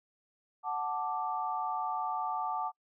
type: chord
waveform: sine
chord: D major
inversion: first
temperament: equal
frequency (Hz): 740 / 880 / 1174.7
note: F#5 / A5 / D6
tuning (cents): 0 / 0 / 0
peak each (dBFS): -36 / -35 / -36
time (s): 0.63-2.72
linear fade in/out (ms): 50
effects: noise-tail reverb RT60 0.1 s tail -25 dB re dry